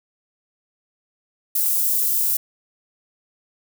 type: high-pass noise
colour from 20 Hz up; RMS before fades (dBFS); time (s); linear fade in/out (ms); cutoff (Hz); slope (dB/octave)
white; -20; 1.55-2.37; 5; 12000; 12
effects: none